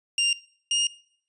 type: tone pair in turn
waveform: sawtooth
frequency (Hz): 2794 / 2840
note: F7 / F7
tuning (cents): 0 / +28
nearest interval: unison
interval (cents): 28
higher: second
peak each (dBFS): -17 / -18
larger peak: first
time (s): 0.18-0.33 / 0.71-0.87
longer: second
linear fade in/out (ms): 2
effects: noise-tail reverb RT60 0.6 s tail -21 dB re dry + resampled to 22050 Hz